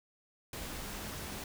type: tone in noise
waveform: sine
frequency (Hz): 205.4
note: G#3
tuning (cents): -19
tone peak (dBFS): -50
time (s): 0.87-1.4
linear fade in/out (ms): 2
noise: pink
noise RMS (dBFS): -42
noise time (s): 0.53-1.44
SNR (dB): -11
effects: none